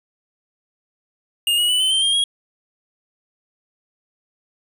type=tone with pitch steps; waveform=square; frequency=2835 / 2906 / 2979 / 3054 / 3131 / 3210 / 3291 Hz; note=F7 / F#7 / F#7 / G7 / G7 / G7 / G#7; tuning=+25 / -32 / +11 / -46 / -3 / +40 / -16 cents; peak=-16 dBFS; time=1.47-2.24 s; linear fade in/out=2 ms; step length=110 ms; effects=resampled to 32000 Hz + 9-bit